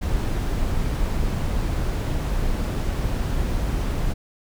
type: noise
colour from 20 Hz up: brown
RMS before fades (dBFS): -23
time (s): 0.01-4.14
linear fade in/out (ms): 20
effects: none